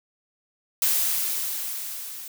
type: noise with level ramp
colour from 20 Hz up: blue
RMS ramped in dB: -21 to -38 dBFS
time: 0.82-2.28 s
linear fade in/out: 2 ms
effects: none